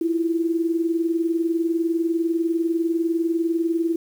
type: tone pair together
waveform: sine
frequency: 330.4 / 350.4 Hz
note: E4 / F4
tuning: +4 / +6 cents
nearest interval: minor second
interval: 102 cents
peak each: -20 / -26 dBFS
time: 0.01-3.96 s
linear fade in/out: 5 ms
effects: 8-bit